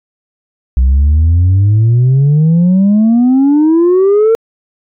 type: exponential sweep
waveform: sine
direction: up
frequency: 61.74 to 459.4 Hz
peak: -3 dBFS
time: 0.77-4.35 s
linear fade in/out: 0 ms
effects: tanh soft clip ceiling -4 dBFS